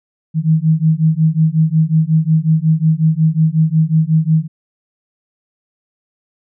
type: beating tone pair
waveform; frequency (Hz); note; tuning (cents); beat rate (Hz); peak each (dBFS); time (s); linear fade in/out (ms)
sine; 156.2 / 161.7; D#3 / E3; +7 / -33; 5.5; -13; 0.34-4.48; 50
effects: none